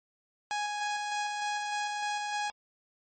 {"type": "tone with tremolo", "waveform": "sawtooth", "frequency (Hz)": 830.6, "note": "G#5", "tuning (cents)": 0, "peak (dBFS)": -26, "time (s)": [0.51, 2.5], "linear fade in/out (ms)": 0, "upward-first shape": "square", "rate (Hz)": 3.3, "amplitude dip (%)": 25, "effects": ["MP3 32 kbps"]}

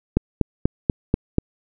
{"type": "click train", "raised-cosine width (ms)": 3, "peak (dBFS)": -3, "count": 6, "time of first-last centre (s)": [0.17, 1.384], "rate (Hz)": 4.12, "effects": []}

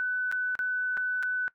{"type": "tone with dropouts", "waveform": "sine", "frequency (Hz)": 1499, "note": "F#6", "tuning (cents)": 22, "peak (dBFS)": -26, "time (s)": [0, 1.48], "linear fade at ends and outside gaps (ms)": 0, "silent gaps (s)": [[0.315, 0.324], [0.553, 0.591], [0.97, 0.975], [1.227, 1.232]], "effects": ["noise-tail reverb RT60 0.1 s tail -20 dB re dry"]}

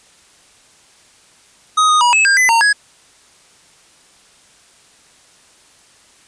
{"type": "tone with pitch steps", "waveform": "square", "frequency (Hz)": [1255, 1239, 966, 2595, 1602, 2014, 918, 1668], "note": ["D#6", "D#6", "B5", "E7", "G6", "B6", "A#5", "G#6"], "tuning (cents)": [15, -8, -39, -28, 37, 33, -27, 7], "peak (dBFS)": -10, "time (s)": [1.77, 2.73], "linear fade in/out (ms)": 10, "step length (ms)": 120, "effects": ["white hiss -49 dBFS RMS until 6.27 s", "resampled to 22050 Hz"]}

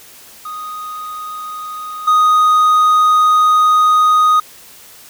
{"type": "tone with level steps", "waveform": "triangle", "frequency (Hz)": 1244.5, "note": "D#6", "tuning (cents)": 0, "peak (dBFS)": [-22, -6], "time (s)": [0.45, 4.4], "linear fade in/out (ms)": 5, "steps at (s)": 2.07, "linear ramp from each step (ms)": 10, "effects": ["white hiss -40 dBFS RMS until 5.09 s"]}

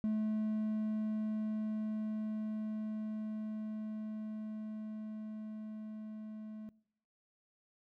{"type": "tone with level ramp", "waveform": "triangle", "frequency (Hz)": 215.8, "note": "A3", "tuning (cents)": -33, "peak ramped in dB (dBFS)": [-28, -41], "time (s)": [0.04, 6.69], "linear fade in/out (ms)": 0, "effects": ["noise-tail reverb RT60 0.7 s tail -23 dB re dry", "tanh soft clip ceiling -24 dBFS"]}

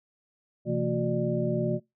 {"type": "tone cluster", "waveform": "sine", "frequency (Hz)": [128.4, 166.9, 225.3, 364, 595], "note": ["C3", "E3", "A3", "F#4", "D5"], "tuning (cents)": [-32, 22, 41, -28, 22], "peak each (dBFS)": -31, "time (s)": [0.65, 1.8], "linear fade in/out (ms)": 50, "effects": ["noise-tail reverb RT60 0.2 s tail -23 dB re dry"]}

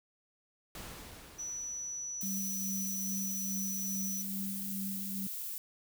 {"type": "noise with exponential decay", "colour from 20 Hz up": "pink", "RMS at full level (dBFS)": -44, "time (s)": [0.75, 3.24], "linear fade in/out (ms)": 2, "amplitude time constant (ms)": 540}
{"type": "tone", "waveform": "sine", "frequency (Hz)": 5920, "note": "F#8", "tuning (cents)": 0, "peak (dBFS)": -37, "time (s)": [1.38, 4.23], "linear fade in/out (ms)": 20}
{"type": "noise", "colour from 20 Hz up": "violet", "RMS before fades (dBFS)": -40, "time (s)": [2.21, 5.58], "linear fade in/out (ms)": 0}
{"type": "tone with tremolo", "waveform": "sine", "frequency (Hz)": 195.5, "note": "G3", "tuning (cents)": -4, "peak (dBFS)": -36, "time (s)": [2.23, 5.27], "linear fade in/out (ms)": 2, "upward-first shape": "sine", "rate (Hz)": 2.4, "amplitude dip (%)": 45}
{"effects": []}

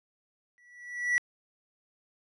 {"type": "tone with exponential growth", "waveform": "triangle", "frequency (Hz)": 1949, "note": "B6", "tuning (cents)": -23, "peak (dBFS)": -19, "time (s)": [0.58, 1.18], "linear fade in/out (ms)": 0, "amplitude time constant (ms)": 130, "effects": ["resampled to 22050 Hz"]}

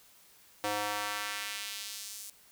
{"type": "tone with high-pass filter sweep", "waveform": "square", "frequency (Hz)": 103.83, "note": "G#2", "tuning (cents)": 0, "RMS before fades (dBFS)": -37, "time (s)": [0.64, 2.3], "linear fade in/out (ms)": 0, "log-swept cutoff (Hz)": [530, 8000], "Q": 1, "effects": ["white hiss -60 dBFS RMS until 2.51 s"]}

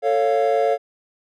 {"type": "chord", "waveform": "triangle", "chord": "A augmented", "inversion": "none", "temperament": "equal with one note detuned", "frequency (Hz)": [445.1, 554.4, 698.5], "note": ["A4", "C#5", "E#5"], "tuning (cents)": [20, 0, 0], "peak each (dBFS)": -18, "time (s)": [0.02, 0.78], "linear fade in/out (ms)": 50, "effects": ["tanh soft clip ceiling -6 dBFS"]}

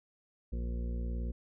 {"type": "harmonic tone", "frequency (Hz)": 58.8, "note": "A#1", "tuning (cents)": 16, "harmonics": [1, 2, 3, 4, 6, 7, 8, 9], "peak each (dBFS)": [-33, -48, -46, -45, -52, -61, -53, -56], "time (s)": [0.52, 1.32], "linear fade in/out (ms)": 10, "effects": []}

